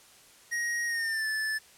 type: tone with pitch glide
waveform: square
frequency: 1883 to 1746.8 Hz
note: A#6 to A6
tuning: +17 to -13 cents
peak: -29 dBFS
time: 0.51-1.59 s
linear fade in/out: 20 ms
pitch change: -130 cents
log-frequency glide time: 0.86-1.27 s
effects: white hiss -56 dBFS RMS until 1.77 s + low-pass 11000 Hz 12 dB/octave